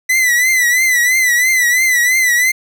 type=tone with vibrato; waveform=45% pulse; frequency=1999 Hz; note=B6; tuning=20 cents sharp; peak=-10 dBFS; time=0.09-2.52 s; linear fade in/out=10 ms; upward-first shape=triangle; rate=3 Hz; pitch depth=95 cents each way; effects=none